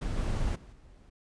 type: noise with level steps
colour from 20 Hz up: brown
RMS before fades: -32 / -30 / -49 / -54 dBFS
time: 0.01-1.1 s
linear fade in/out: 10 ms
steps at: 0.17 / 0.55 / 0.72 s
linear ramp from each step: 10 ms
effects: resampled to 22050 Hz